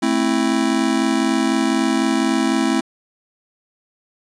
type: chord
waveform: square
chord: A minor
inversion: none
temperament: just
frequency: 220 / 264 / 330 Hz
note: A3 / C4 / E4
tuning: 0 / +16 / +2 cents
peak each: -22 / -20 / -21 dBFS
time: 0.02-2.81 s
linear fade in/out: 10 ms
effects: resampled to 22050 Hz